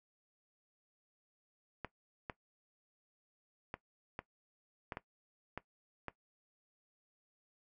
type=clicks; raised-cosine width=0.5 ms; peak=-25 dBFS; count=8; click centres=1.847 / 2.298 / 3.741 / 4.191 / 4.922 / 4.971 / 5.576 / 6.083 s; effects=noise-tail reverb RT60 0.1 s tail -17 dB re dry